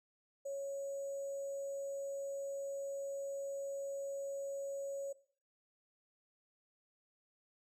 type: tone with sample-and-hold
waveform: sine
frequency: 554.4 Hz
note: C#5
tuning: in tune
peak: -38 dBFS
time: 0.45-5.13 s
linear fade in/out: 10 ms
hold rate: 7350 Hz
effects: noise-tail reverb RT60 0.5 s tail -17 dB re dry + low-pass 12000 Hz 12 dB/octave